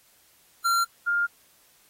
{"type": "tone pair in turn", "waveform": ["square", "sine"], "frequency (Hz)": [1373, 1405.9], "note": ["F6", "F6"], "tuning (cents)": [-30, 11], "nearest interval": "unison", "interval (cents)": 41, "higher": "second", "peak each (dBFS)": -21, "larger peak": "neither", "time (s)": [[0.64, 0.85], [1.06, 1.27]], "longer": "neither", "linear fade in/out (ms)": 20, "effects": ["white hiss -60 dBFS RMS until 1.89 s", "AAC 48 kbps"]}